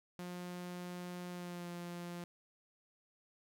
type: tone with pitch glide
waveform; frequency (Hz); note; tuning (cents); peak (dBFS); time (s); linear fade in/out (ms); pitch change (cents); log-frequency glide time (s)
sawtooth; 178 to 174.14; F3 to F3; +33 to -5; -39; 0.19-2.24; 0; -38; 1.3-1.69
effects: none